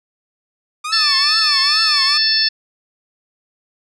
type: tone with vibrato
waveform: sawtooth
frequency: 1196 Hz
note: D6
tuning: 31 cents sharp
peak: -18 dBFS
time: 0.84-2.18 s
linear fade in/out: 10 ms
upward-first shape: triangle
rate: 2.3 Hz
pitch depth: 210 cents each way
type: harmonic tone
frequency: 880 Hz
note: A5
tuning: in tune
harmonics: 2 / 3 / 4 / 5 / 6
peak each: -22 / -27 / -27 / -16 / -16 dBFS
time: 0.92-2.49 s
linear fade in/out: 10 ms
effects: resampled to 24000 Hz